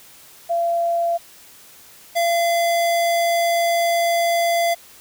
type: tone pair in turn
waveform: sine / square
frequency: 682 / 682 Hz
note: F5 / F5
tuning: -41 / -41 cents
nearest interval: unison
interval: 0 cents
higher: neither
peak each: -17 / -17 dBFS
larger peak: neither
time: 0.49-1.18 / 2.15-4.75 s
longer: second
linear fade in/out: 20 ms
effects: white hiss -46 dBFS RMS until 5 s

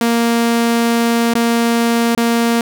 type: tone with dropouts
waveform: sawtooth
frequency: 233.1 Hz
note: A#3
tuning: in tune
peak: -8 dBFS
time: 0.01-2.61 s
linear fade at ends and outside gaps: 2 ms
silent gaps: 1.338-1.352 / 2.15-2.175 s
effects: none

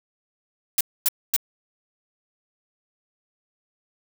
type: noise bursts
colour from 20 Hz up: blue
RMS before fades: -19 dBFS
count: 3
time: 0.78-1.364 s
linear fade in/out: 2 ms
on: 28 ms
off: 250 ms
effects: none

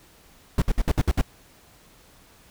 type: noise bursts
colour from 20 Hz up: brown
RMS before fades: -19 dBFS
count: 7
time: 0.58-1.213 s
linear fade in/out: 2 ms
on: 39 ms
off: 60 ms
effects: pink hiss -54 dBFS RMS until 2.5 s

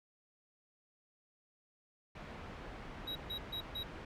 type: low-pass noise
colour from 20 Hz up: pink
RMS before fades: -48 dBFS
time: 2.15-4.05 s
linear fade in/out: 5 ms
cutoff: 2300 Hz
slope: 12 dB/octave
type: tone bursts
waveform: triangle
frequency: 3838 Hz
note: A#7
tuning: 50 cents sharp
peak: -37 dBFS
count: 4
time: 3.07-3.834 s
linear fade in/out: 10 ms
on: 86 ms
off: 140 ms
effects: none

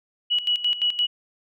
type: tone with tremolo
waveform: sine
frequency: 2928 Hz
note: F#7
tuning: 19 cents flat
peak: -18 dBFS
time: 0.3-1.07 s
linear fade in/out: 20 ms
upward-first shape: square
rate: 5.8 Hz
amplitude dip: 75%
effects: none

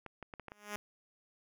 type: clicks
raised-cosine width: 0.5 ms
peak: -30 dBFS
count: 6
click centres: 0.063 / 0.227 / 0.338 / 0.397 / 0.483 / 0.519 s
type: tone with exponential growth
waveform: 5% pulse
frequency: 207.6 Hz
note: G#3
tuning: in tune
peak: -24 dBFS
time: 0.5-0.76 s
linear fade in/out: 0 ms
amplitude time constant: 55 ms
effects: none

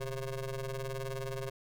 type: ring-modulated tone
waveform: 25% pulse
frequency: 135.8 Hz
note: C#3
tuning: 35 cents flat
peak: -29 dBFS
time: 0-1.5 s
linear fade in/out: 10 ms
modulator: 262 Hz
effects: none

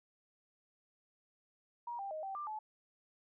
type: tone with pitch steps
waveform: sine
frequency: 951 / 790 / 624 / 776 / 1187 / 861 Hz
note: A#5 / G5 / D#5 / G5 / D6 / A5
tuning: +34 / +13 / +5 / -18 / +18 / -38 cents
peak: -39 dBFS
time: 1.87-2.59 s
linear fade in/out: 5 ms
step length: 120 ms
effects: none

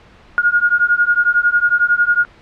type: beating tone pair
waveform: sine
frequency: 1425 / 1436 Hz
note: F6 / F6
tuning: +34 / +48 cents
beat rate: 11 Hz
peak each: -14 dBFS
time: 0.38-2.25 s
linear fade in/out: 0 ms
effects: pink hiss -45 dBFS RMS until 2.41 s + low-pass 3000 Hz 12 dB/octave

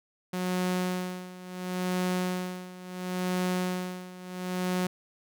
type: tone with tremolo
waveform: sawtooth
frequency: 182.2 Hz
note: F#3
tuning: 26 cents flat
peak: -22 dBFS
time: 0.33-4.87 s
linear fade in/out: 5 ms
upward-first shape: sine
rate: 0.72 Hz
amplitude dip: 85%
effects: none

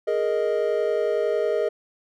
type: chord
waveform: triangle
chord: Ab suspended second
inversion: none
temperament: equal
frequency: 415.3 / 466.2 / 622.3 Hz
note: Ab4 / Bb4 / Eb5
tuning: 0 / 0 / 0 cents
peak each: -23 dBFS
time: 0.07-1.69 s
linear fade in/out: 10 ms
effects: none

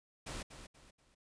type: noise with echo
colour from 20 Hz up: pink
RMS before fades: -43 dBFS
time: 0.26-0.43 s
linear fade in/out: 10 ms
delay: 240 ms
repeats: 3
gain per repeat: -9 dB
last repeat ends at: 1.15 s
effects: resampled to 22050 Hz

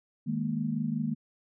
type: chord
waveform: sine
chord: D# suspended fourth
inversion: none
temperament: equal with one note detuned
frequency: 156.28 / 207.7 / 233.1 Hz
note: D#3 / G#3 / A#3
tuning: +8 / 0 / 0 cents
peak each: -33 / -33 / -31 dBFS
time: 0.26-1.15 s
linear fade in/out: 20 ms
effects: none

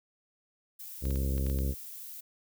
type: noise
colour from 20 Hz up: violet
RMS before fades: -44 dBFS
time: 0.79-2.21 s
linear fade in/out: 10 ms
type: harmonic tone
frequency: 67.3 Hz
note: C2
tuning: 49 cents sharp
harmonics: 1 / 2 / 3 / 4 / 5 / 6 / 7 / 8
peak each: -28 / -36 / -40 / -42 / -45 / -46 / -47 / -48 dBFS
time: 1.01-1.75 s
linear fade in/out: 50 ms
type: clicks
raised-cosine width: 0.2 ms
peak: -30 dBFS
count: 7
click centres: 1.054 / 1.107 / 1.158 / 1.38 / 1.466 / 1.499 / 1.588 s
effects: none

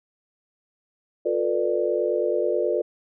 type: chord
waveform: sine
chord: B half-diminished seventh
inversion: second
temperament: just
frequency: 355.6 / 444.5 / 493.9 / 592.7 Hz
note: F4 / A4 / B4 / D5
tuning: +31 / +18 / 0 / +16 cents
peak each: -26 dBFS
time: 1.25-2.82 s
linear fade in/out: 10 ms
effects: none

